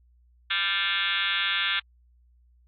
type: tone with frequency modulation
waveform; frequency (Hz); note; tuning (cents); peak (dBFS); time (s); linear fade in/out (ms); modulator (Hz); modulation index
sine; 2513; D#7; +17; -23; 0.5-1.8; 10; 189; 6.2
effects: added 60 Hz sine -57 dBFS peak until 2.67 s + AAC 64 kbps